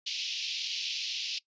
pink band-pass noise, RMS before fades -35 dBFS, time 0.06-1.39 s, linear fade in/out 10 ms, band 2600 to 5600 Hz, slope 48 dB/octave, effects noise-tail reverb RT60 0.1 s tail -21 dB re dry + resampled to 16000 Hz

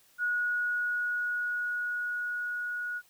sine tone with level ramp, 1455 Hz, F#6, 29 cents flat, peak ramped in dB -26 to -32 dBFS, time 0.18-3.02 s, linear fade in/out 50 ms, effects white hiss -63 dBFS RMS until 3.09 s

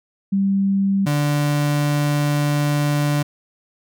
sine / 35% pulse tone pair in turn, 196 / 146.44 Hz, G3 / D3, 0 / -5 cents, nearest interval perfect fourth, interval 505 cents, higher first, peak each -15 dBFS, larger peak neither, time 0.32-1.06 / 1.06-3.23 s, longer second, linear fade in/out 10 ms, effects none

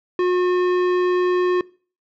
sine tone with tanh clipping, 360.9 Hz, F#4, 43 cents flat, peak -18 dBFS, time 0.19-1.61 s, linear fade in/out 2 ms, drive 15 dB, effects noise-tail reverb RT60 0.4 s tail -22 dB re dry

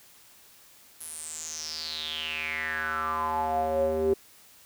square tone with band-pass filter sweep, 78.8 Hz, D#2, 23 cents sharp, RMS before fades -30 dBFS, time 1-4.14 s, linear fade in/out 10 ms, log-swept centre 11000 to 390 Hz, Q 7.8, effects white hiss -55 dBFS RMS until 4.65 s

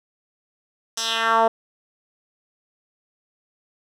10% pulse tone with band-pass filter sweep, 226.4 Hz, A3, 50 cents sharp, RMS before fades -20 dBFS, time 0.97-1.48 s, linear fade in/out 5 ms, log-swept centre 6300 to 630 Hz, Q 2.1, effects none

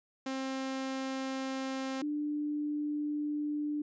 sawtooth / sine tone pair in turn, 265.5 / 296.6 Hz, C4 / D4, +25 / +17 cents, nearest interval major second, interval 192 cents, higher second, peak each -30 / -31 dBFS, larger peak first, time 0.26-2.02 / 2.02-3.82 s, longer second, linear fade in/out 5 ms, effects resampled to 16000 Hz

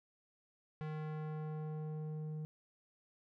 square tone with low-pass filter sweep, 154.4 Hz, D#3, 13 cents flat, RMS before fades -42 dBFS, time 0.81-2.45 s, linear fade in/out 0 ms, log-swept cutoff 2300 to 320 Hz, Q 0.77, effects none

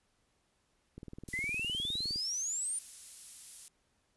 click train, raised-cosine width 3 ms, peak -33 dBFS, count 24, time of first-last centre 0.98-2.159 s, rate 19.5 Hz
violet noise, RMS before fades -44 dBFS, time 1.28-3.68 s, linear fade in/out 0 ms
sine exponential sweep, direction up, 1975.5 to 9397 Hz, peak -33 dBFS, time 1.33-2.79 s, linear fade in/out 5 ms
effects pink hiss -75 dBFS RMS until 4.16 s + resampled to 24000 Hz

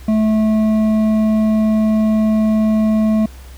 triangle tone with hard clipping, 217.2 Hz, A3, 22 cents flat, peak -13 dBFS, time 0.08-3.26 s, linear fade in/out 5 ms, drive 11 dB, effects added 64 Hz sine -33 dBFS peak until 3.57 s + pink hiss -44 dBFS RMS until 3.57 s

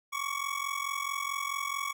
25% pulse ring-modulated tone, 1120 Hz, C#6, 18 cents sharp, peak -25 dBFS, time 0.12-1.93 s, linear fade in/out 20 ms, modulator 22.3 Hz, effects none

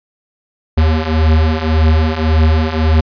square beating tone pair, 77.78 / 79.58 Hz, D#2 / D#2, 0 / +40 cents, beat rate 1.8 Hz, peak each -15 / -12 dBFS, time 0.77-3.01 s, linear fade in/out 10 ms, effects resampled to 11025 Hz

